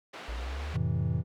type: band-pass noise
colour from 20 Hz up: pink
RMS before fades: -44 dBFS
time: 0.13-0.77 s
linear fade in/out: 10 ms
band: 340 to 3300 Hz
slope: 12 dB/octave
type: linear sweep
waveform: sine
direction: up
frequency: 54.3 to 77.78 Hz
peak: -33 dBFS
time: 0.28-0.75 s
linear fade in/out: 10 ms
type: chord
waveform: triangle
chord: F major seventh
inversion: none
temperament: equal with one note detuned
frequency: 87.31 / 110 / 130.81 / 163.3 Hz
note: F2 / A2 / C3 / E3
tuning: 0 / 0 / 0 / -16 cents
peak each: -30 dBFS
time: 0.72-1.24 s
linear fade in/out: 50 ms
effects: none